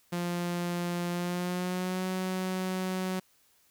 sawtooth tone with pitch glide, 174.61 to 186.06 Hz, F3 to F#3, 0 to +10 cents, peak -26 dBFS, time 0.12-3.2 s, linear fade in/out 10 ms, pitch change +110 cents, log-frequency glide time 1.11-2.07 s, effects white hiss -66 dBFS RMS until 3.7 s

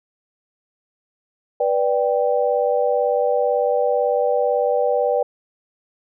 sine chord, G major, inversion first, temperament just, 490 / 588 / 784 Hz, B4 / D5 / G5, -14 / +2 / 0 cents, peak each -19 / -20 / -23 dBFS, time 1.6-5.23 s, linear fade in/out 5 ms, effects none

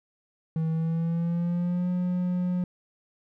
triangle tone with pitch glide, 161 to 179.68 Hz, E3 to F3, -41 to +50 cents, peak -22 dBFS, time 0.56-2.64 s, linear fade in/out 2 ms, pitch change +191 cents, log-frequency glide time 0.71-1.89 s, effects none

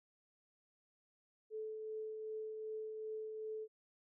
sine tone with tremolo, 435.2 Hz, A4, 19 cents flat, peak -40 dBFS, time 1.5-3.68 s, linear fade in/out 50 ms, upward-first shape triangle, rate 2.6 Hz, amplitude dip 35%, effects none

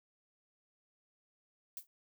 violet noise with exponential decay, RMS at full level -39 dBFS, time 1.77-1.87 s, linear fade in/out 1 ms, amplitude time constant 21 ms, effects none

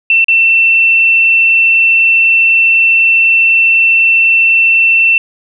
sine tone with dropouts, 2688 Hz, E7, 33 cents sharp, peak -5 dBFS, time 0.1-5.18 s, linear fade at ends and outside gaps 2 ms, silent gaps 0.244-0.283 s, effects none

